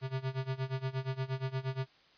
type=tone with tremolo; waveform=square; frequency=131.9 Hz; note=C3; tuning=14 cents sharp; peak=-31 dBFS; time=0.01-1.87 s; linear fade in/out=50 ms; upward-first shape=sine; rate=8.5 Hz; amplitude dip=90%; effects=white hiss -63 dBFS RMS until 2.17 s + resampled to 11025 Hz